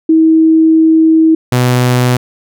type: tone pair in turn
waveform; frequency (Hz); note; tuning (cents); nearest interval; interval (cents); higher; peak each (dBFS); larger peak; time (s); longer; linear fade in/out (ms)
sine / sawtooth; 320.7 / 124.65; E4 / B2; -48 / +16; octave + major third; 1636; first; -4; neither; 0.09-1.35 / 1.52-2.17; first; 5
effects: none